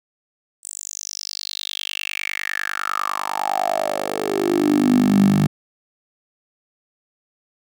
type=tone with high-pass filter sweep; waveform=10% pulse; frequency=49.92 Hz; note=G1; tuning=32 cents sharp; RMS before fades=-21 dBFS; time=0.63-5.47 s; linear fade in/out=10 ms; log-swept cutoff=8500 to 160 Hz; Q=7; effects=none